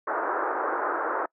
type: band-pass noise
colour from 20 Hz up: white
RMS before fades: -28 dBFS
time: 0.07-1.26 s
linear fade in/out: 5 ms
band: 320 to 1500 Hz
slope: 48 dB/octave
effects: noise-tail reverb RT60 0.1 s tail -26 dB re dry